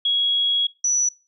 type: tone pair in turn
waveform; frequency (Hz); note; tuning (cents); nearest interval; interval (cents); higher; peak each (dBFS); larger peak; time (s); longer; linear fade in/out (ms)
sine; 3322 / 5919; G#7 / F#8; 0 / 0; minor seventh; 1000; second; -17; neither; 0.05-0.67 / 0.84-1.09; first; 5
effects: noise-tail reverb RT60 0.3 s tail -22 dB re dry